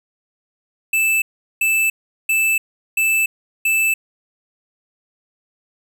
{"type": "tone bursts", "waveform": "square", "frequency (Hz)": 2637, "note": "E7", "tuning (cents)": 0, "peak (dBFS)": -15, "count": 5, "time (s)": [0.93, 3.94], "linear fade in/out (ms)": 5, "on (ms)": 290, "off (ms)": 390, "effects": []}